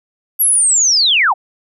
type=linear sweep; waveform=sine; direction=down; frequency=11670 to 657 Hz; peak=-9 dBFS; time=0.39-1.34 s; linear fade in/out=20 ms; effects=none